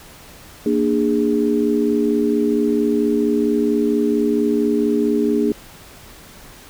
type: tone cluster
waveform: sine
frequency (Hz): 233.2 / 297.6 / 412.1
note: A#3 / D4 / G#4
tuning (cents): +1 / +23 / -13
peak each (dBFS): -19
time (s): 0.66-5.52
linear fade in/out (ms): 2
effects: pink hiss -42 dBFS RMS until 6.69 s